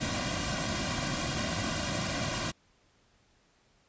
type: noise with comb filter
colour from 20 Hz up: pink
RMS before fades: -32 dBFS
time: 0-2.52 s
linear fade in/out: 20 ms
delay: 2.3 ms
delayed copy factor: -0.95
effects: pink hiss -67 dBFS RMS until 3.88 s + resampled to 16000 Hz